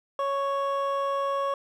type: tone pair together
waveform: triangle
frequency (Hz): 554.4 / 1108.8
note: C#5 / C#6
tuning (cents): 0 / 0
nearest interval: octave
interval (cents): 1200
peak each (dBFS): -25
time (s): 0.19-1.54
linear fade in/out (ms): 2
effects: tanh soft clip ceiling -18 dBFS